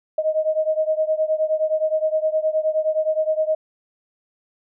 sine beating tone pair, 622.3 / 631.9 Hz, D#5 / D#5, 0 / +27 cents, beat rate 9.6 Hz, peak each -20 / -22 dBFS, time 0.18-3.55 s, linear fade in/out 5 ms, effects none

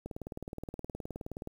click train, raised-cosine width 2 ms, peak -26 dBFS, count 28, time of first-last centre 0.06-1.474 s, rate 19.1 Hz, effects 9-bit

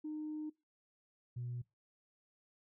sine tone pair in turn, 306.2 / 121.84 Hz, D#4 / B2, -28 / -23 cents, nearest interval octave + major third, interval 1595 cents, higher first, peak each -38 / -38 dBFS, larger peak neither, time 0.04-0.5 / 1.36-1.62 s, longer first, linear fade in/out 10 ms, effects noise-tail reverb RT60 0.2 s tail -21 dB re dry + tanh soft clip ceiling -35 dBFS

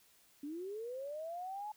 sine linear sweep, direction up, 277.2 to 860 Hz, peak -40 dBFS, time 0.43-1.72 s, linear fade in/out 5 ms, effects white hiss -67 dBFS RMS until 1.76 s

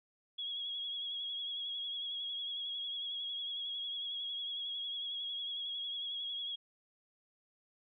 sine tone with vibrato, 3322 Hz, G#7, in tune, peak -37 dBFS, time 0.38-6.56 s, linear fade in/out 10 ms, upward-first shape triangle, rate 11 Hz, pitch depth 41 cents each way, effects none

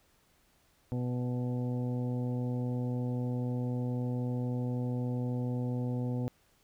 harmonic tone with a mistuned harmonic, 123.9 Hz, B2, 6 cents sharp, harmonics 1 / 2 / 3 / 4 / 5 / 6 / 7, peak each -32 / -35 / -47 / -42 / -52 / -52 / -53 dBFS, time 0.92-6.28 s, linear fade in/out 0 ms, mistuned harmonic 5, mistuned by -21 cents, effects pink hiss -68 dBFS RMS until 6.63 s

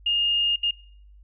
sine tone bursts at uneven times, 2834 Hz, F7, 25 cents sharp, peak -20 dBFS, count 2, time 0.06-0.56 / 0.63-0.71 s, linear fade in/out 5 ms, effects noise-tail reverb RT60 0.6 s tail -22 dB re dry + added 50 Hz sine -47 dBFS peak until 1.23 s

